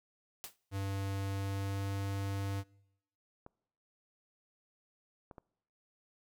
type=noise with exponential decay; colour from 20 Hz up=white; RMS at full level=-40 dBFS; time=0.44-0.56 s; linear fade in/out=0 ms; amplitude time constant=26 ms
type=tone with pitch glide; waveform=square; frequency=98 to 98.62 Hz; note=G2 to G2; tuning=0 to +11 cents; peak=-35 dBFS; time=0.71-2.64 s; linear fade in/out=50 ms; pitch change=+11 cents; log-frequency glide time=1.26-1.91 s
type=clicks; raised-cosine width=1 ms; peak=-35 dBFS; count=3; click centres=3.464 / 5.312 / 5.382 s
effects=noise-tail reverb RT60 0.9 s tail -25 dB re dry